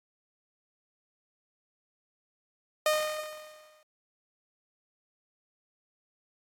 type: tone with exponential decay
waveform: sawtooth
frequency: 614 Hz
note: D#5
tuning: 23 cents flat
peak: -18 dBFS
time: 2.86-3.83 s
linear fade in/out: 2 ms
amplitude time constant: 210 ms
effects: AAC 48 kbps